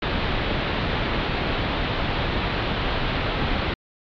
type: low-pass noise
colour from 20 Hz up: pink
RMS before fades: -24 dBFS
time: 0.02-3.74 s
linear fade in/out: 5 ms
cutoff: 4000 Hz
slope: 48 dB/octave
effects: MP3 96 kbps